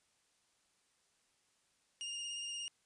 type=tone with vibrato; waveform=sawtooth; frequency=2828 Hz; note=F7; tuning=21 cents sharp; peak=-37 dBFS; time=2.01-2.68 s; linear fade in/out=0 ms; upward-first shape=sine; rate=17 Hz; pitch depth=24 cents each way; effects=white hiss -75 dBFS RMS until 2.85 s + resampled to 22050 Hz